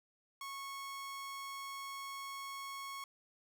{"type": "tone", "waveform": "sawtooth", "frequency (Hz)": 1100, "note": "C#6", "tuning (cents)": -14, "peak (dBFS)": -39, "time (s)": [0.41, 3.04], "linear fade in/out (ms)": 2, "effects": []}